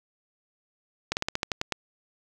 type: slowing click train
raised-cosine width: 0.2 ms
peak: -9 dBFS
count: 9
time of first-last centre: 1.12-1.723 s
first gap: 49 ms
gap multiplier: 1.12
effects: none